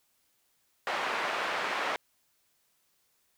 pink band-pass noise, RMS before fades -32 dBFS, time 0.87-1.96 s, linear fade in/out 0 ms, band 710 to 2300 Hz, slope 12 dB/octave, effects white hiss -72 dBFS RMS until 3.37 s

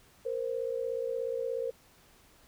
sine tone pair together, 466.5 / 523.3 Hz, A#4 / C5, +1 / 0 cents, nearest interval major second, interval 199 cents, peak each -33 / -34 dBFS, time 0.25-1.71 s, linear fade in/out 10 ms, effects pink hiss -61 dBFS RMS until 2.47 s

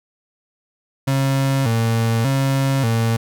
35% pulse tone with vibrato, 124.5 Hz, B2, 14 cents sharp, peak -14 dBFS, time 1.07-3.17 s, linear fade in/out 10 ms, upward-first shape square, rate 0.85 Hz, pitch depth 150 cents each way, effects none

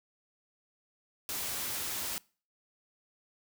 white noise, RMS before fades -36 dBFS, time 1.29-2.18 s, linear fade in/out 0 ms, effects noise-tail reverb RT60 0.4 s tail -24 dB re dry

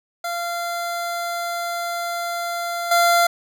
25% pulse tone with level steps, 690 Hz, F5, 21 cents flat, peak -20 / -10 dBFS, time 0.24-3.27 s, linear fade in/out 5 ms, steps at 2.91 s, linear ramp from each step 5 ms, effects none

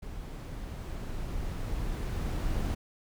brown noise with level ramp, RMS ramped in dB -40 to -30 dBFS, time 0.02-2.75 s, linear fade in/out 10 ms, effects none

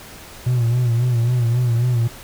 triangle tone with vibrato, 120.4 Hz, B2, 44 cents flat, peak -12 dBFS, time 0.46-2.08 s, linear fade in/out 10 ms, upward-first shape sine, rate 3.7 Hz, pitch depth 73 cents each way, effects tanh soft clip ceiling -8 dBFS + pink hiss -39 dBFS RMS until 2.23 s

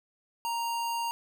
square tone, 932.3 Hz, A#5, in tune, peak -30 dBFS, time 0.45-1.11 s, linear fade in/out 0 ms, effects none

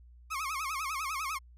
30% pulse tone with vibrato, 1176 Hz, D6, 2 cents sharp, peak -30 dBFS, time 0.3-1.39 s, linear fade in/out 20 ms, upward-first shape sine, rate 10 Hz, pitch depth 180 cents each way, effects added 60 Hz sine -52 dBFS peak until 1.57 s + resampled to 32000 Hz

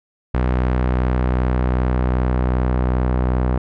sawtooth tone with low-pass filter sweep, 62.6 Hz, B1, 24 cents sharp, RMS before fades -18 dBFS, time 0.34-3.58 s, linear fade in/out 5 ms, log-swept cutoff 1800 to 1200 Hz, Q 0.85, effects none

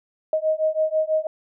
sine beating tone pair, 624 / 630.1 Hz, D#5 / D#5, +5 / +22 cents, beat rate 6.1 Hz, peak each -22 dBFS, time 0.33-1.27 s, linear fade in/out 2 ms, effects none

